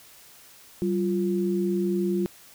sine tone pair together, 192.28 / 349.2 Hz, G3 / F4, -33 / 0 cents, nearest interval minor seventh, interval 1033 cents, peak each -25 dBFS, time 0.82-2.26 s, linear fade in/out 0 ms, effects white hiss -51 dBFS RMS until 2.54 s

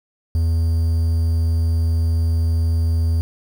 triangle tone with quantisation, 82.41 Hz, E2, in tune, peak -13 dBFS, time 0.35-3.21 s, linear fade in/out 0 ms, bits 7, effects none

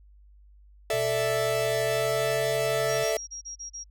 45% pulse chord, A suspended fourth, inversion none, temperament equal, 440 / 587.3 / 659.3 Hz, A4 / D5 / E5, 0 / 0 / 0 cents, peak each -29 / -31 / -27 dBFS, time 0.9-3.17 s, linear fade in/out 2 ms
sine tone with pitch glide, 123.47 to 132.33 Hz, B2 to C3, 0 to +20 cents, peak -36 dBFS, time 0.93-3.04 s, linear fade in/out 5 ms, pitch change +120 cents, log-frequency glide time 1.76-2.31 s
sine tone bursts, 5640 Hz, F8, 16 cents sharp, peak -35 dBFS, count 7, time 2.88-3.842 s, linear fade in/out 20 ms, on 110 ms, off 32 ms
effects added 50 Hz sine -51 dBFS peak until 3.9 s

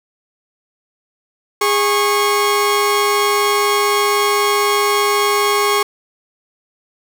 sawtooth tone pair together, 410.5 / 1096 Hz, G#4 / C#6, -20 / -20 cents, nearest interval octave + perfect fourth, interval 1700 cents, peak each -12 dBFS, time 1.61-5.83 s, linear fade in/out 5 ms, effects none

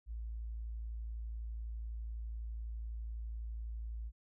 sine tone, 56 Hz, A1, 31 cents sharp, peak -39 dBFS, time 0.06-4.12 s, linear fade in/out 50 ms, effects none

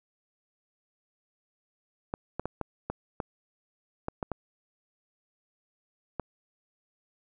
clicks, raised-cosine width 1 ms, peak -17 dBFS, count 10, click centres 2.139 / 2.396 / 2.456 / 2.613 / 2.9 / 3.202 / 4.084 / 4.228 / 4.317 / 6.197 s, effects none

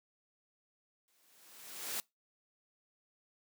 white noise with exponential growth, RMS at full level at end -36 dBFS, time 1.08-2 s, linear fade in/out 0 ms, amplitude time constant 200 ms, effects noise-tail reverb RT60 0.2 s tail -24 dB re dry + high-pass 200 Hz 12 dB/octave

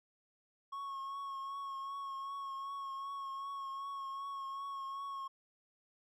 triangle tone with vibrato, 1097 Hz, C#6, 18 cents flat, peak -38 dBFS, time 0.72-5.28 s, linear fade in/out 10 ms, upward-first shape triangle, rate 2.6 Hz, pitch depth 30 cents each way, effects none

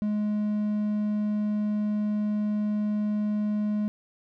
triangle tone, 210 Hz, G#3, 19 cents sharp, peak -22 dBFS, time 0.02-3.88 s, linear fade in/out 0 ms, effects none

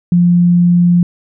sine tone, 174.9 Hz, F3, 3 cents sharp, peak -6 dBFS, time 0.12-1.03 s, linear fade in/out 2 ms, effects none

